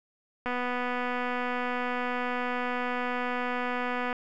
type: click train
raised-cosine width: 0.5 ms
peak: -17 dBFS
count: 907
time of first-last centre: 0.46-4.128 s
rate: 247 Hz
effects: none